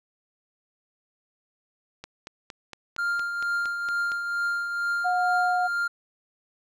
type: click train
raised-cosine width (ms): 0.2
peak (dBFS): -21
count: 10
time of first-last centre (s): 2.04-4.119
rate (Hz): 4.33
type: tone with tremolo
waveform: triangle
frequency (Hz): 1399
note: F6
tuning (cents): +3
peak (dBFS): -21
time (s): 2.98-5.88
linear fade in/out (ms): 10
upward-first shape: triangle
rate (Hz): 2.2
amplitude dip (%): 50
type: tone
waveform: sine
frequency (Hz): 725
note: F#5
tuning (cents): -35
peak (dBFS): -22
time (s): 5.04-5.68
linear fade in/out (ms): 20
effects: none